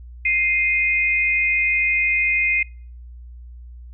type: tone pair together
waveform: sine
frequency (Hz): 2102 / 2489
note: C7 / D#7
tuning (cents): +7 / 0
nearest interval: minor third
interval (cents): 293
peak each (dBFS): -19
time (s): 0.25-2.63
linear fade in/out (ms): 5
effects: noise-tail reverb RT60 0.5 s tail -26 dB re dry + added 60 Hz sine -36 dBFS peak until 3.93 s